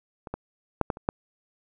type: clicks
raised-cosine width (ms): 1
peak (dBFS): -24 / -17 / -7 / -12 / -26 / -9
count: 6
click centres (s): 0.272 / 0.34 / 0.813 / 0.902 / 0.971 / 1.089
effects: none